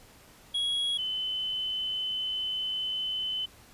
triangle / sine tone pair in turn, 3322 / 3035 Hz, G#7 / F#7, 0 / +43 cents, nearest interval major second, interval 157 cents, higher first, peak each -25 / -29 dBFS, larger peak first, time 0.54-0.98 / 0.98-3.46 s, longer second, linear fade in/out 10 ms, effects pink hiss -55 dBFS RMS until 3.73 s + resampled to 32000 Hz

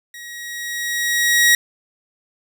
sawtooth tone with level ramp, 1900 Hz, A#6, 33 cents sharp, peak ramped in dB -31 to -6 dBFS, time 0.14-1.55 s, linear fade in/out 2 ms, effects none

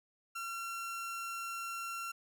30% pulse tone, 1365 Hz, F6, 40 cents flat, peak -36 dBFS, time 0.35-2.12 s, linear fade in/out 10 ms, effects none

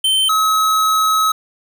square tone pair in turn, 3097 / 1282 Hz, G7 / E6, -22 / -49 cents, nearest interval octave + minor third, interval 1527 cents, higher first, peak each -13 dBFS, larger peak neither, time 0.04-0.29 / 0.29-1.32 s, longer second, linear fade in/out 5 ms, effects none

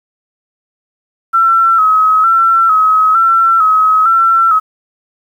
sine tone with vibrato, 1311 Hz, E6, 10 cents flat, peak -6 dBFS, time 1.33-4.6 s, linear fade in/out 20 ms, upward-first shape square, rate 1.1 Hz, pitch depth 47 cents each way, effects 7-bit

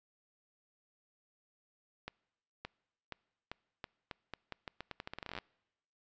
accelerating click train, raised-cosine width 0.3 ms, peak -25 dBFS, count 24, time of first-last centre 2.08-5.387 s, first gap 570 ms, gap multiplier 0.83, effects noise-tail reverb RT60 1.0 s tail -26 dB re dry + resampled to 16000 Hz

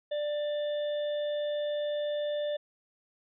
harmonic tone with a mistuned harmonic, 591 Hz, D5, 11 cents sharp, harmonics 1 / 3 / 5 / 6, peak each -29 / -47 / -54 / -44 dBFS, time 0.11-2.57 s, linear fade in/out 10 ms, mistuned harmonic 5, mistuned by -31 cents, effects none

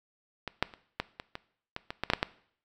clicks, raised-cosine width 0.3 ms, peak -18 / -8 / -30 / -13 / -22 / -21 / -18 / -19 / -13 / -8 / -6 / -9 dBFS, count 12, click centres 0.477 / 0.626 / 0.738 / 1 / 1.199 / 1.354 / 1.764 / 1.905 / 2.036 / 2.101 / 2.135 / 2.229 s, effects noise-tail reverb RT60 0.6 s tail -19 dB re dry

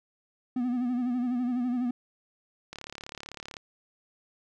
triangle tone with vibrato, 246.9 Hz, B3, in tune, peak -24 dBFS, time 0.56-1.91 s, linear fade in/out 5 ms, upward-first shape sine, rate 12 Hz, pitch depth 60 cents each way
click train, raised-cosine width 0.2 ms, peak -22 dBFS, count 31, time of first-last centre 2.73-3.568 s, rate 35.8 Hz
effects none

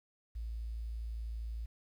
sine tone with quantisation, 56.2 Hz, A1, 37 cents sharp, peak -37 dBFS, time 0.35-1.66 s, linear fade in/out 10 ms, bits 11, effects none

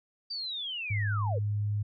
sine linear sweep, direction down, 4699 to 415.3 Hz, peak -33 dBFS, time 0.3-1.39 s, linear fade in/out 10 ms
sine tone, 103.83 Hz, G#2, in tune, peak -27 dBFS, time 0.9-1.83 s, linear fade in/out 10 ms
effects none

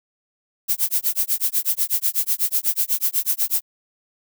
violet noise with tremolo, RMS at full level -18 dBFS, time 0.68-3.62 s, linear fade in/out 20 ms, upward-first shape sine, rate 8.1 Hz, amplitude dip 100%, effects none

